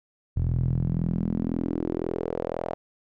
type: tone with band-pass filter sweep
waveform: sawtooth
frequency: 41.93 Hz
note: E1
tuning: 30 cents sharp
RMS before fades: -27 dBFS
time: 0.36-2.74 s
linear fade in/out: 0 ms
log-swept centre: 100 to 650 Hz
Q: 3.2
effects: none